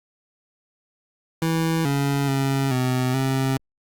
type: tone with pitch steps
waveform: 25% pulse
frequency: 163.2 / 140.2 / 136.4 / 127.5 / 133.4 Hz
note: E3 / C#3 / C#3 / C3 / C3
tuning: -17 / +20 / -28 / -44 / +34 cents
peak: -16 dBFS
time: 1.42-3.57 s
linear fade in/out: 2 ms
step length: 430 ms
effects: Opus 48 kbps